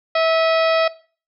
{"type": "harmonic tone with a mistuned harmonic", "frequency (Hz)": 650, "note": "E5", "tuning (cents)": -24, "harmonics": [1, 2, 3, 4, 5, 6, 7, 8], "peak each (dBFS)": [-16, -22, -26, -28, -30, -32, -33, -34], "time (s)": [0.15, 0.88], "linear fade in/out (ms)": 5, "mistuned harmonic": 4, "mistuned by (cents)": -69, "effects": ["noise-tail reverb RT60 0.4 s tail -19 dB re dry"]}